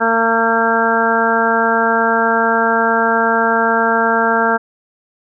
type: harmonic tone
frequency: 227.8 Hz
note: A#3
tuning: 40 cents flat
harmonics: 1 / 2 / 3 / 4 / 5 / 6 / 7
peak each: -21 / -19 / -19 / -18 / -26 / -18 / -18 dBFS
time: 0-4.58 s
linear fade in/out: 20 ms
effects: none